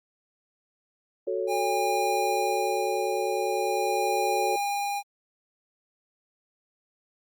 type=chord; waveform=sine; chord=F# minor; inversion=none; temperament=equal; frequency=370 / 440 / 554.4 Hz; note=F#4 / A4 / C#5; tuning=0 / 0 / 0 cents; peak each=-30 / -30 / -31 dBFS; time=1.27-4.56 s; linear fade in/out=5 ms
type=tone with tremolo; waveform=square; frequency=809 Hz; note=G#5; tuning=46 cents flat; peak=-26 dBFS; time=1.47-5.03 s; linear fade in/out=50 ms; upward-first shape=sine; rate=0.43 Hz; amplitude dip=45%
effects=Opus 32 kbps